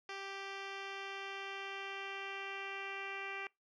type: tone with low-pass filter sweep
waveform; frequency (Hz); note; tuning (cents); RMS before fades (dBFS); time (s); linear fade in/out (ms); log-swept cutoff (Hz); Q
10% pulse; 392; G4; 0; -44; 0.09-3.47; 2; 4000 to 2600; 3.1
effects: noise-tail reverb RT60 0.2 s tail -24 dB re dry